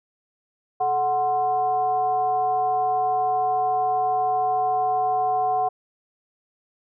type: tone with frequency modulation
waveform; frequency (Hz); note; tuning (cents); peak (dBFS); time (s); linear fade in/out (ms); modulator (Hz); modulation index
sine; 740; F#5; 0; -19; 0.8-5.69; 10; 307; 0.54
effects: none